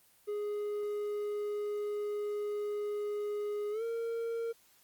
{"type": "tone with pitch glide", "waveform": "triangle", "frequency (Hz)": [415.4, 460.9], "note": ["G#4", "A#4"], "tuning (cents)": [0, -20], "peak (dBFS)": -31, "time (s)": [0.27, 4.53], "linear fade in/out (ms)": 20, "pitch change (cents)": 180, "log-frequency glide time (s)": [3.71, 3.83], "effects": ["white hiss -65 dBFS RMS until 4.83 s", "Opus 24 kbps"]}